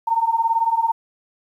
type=beating tone pair; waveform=sine; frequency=900 / 918 Hz; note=A5 / A#5; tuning=+39 / -27 cents; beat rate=18 Hz; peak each=-21 / -18 dBFS; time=0.07-0.92 s; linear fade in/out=10 ms; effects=9-bit